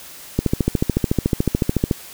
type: click train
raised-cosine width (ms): 3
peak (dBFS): -3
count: 22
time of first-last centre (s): 0.39-1.912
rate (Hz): 13.8
effects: white hiss -39 dBFS RMS until 2.13 s